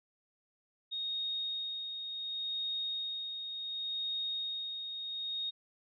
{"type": "tone with tremolo", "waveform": "sine", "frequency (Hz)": 3725, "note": "A#7", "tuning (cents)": -2, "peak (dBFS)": -33, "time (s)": [0.91, 5.51], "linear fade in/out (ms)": 20, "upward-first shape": "sine", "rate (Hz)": 0.69, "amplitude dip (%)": 45, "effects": []}